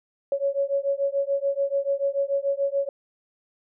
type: beating tone pair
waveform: sine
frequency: 553 / 559.9 Hz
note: C#5 / C#5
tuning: -4 / +17 cents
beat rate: 6.9 Hz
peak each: -25 dBFS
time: 0.32-2.89 s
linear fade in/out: 2 ms
effects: none